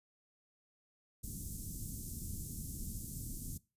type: band-stop noise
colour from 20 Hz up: pink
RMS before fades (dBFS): -43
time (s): 1.23-3.58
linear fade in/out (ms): 10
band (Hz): 250 to 7000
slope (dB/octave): 24
effects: noise-tail reverb RT60 0.3 s tail -22 dB re dry + resampled to 32000 Hz